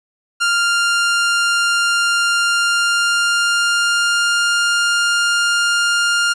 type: tone with pitch glide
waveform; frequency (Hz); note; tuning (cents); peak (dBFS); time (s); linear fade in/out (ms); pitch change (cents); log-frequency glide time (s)
sawtooth; 1396.9 to 1405; F6 to F6; 0 to +10; -10; 0.4-6.34; 20; +10; 2.45-4.46
effects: resampled to 22050 Hz